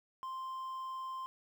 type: tone with quantisation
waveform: triangle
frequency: 1046.5 Hz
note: C6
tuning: in tune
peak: -37 dBFS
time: 0.23-1.26 s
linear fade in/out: 0 ms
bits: 11
effects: none